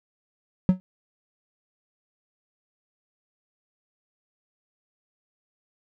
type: tone with exponential decay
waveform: triangle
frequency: 185 Hz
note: F#3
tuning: in tune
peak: -8 dBFS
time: 0.69-0.8 s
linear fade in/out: 0 ms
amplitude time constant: 23 ms
effects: none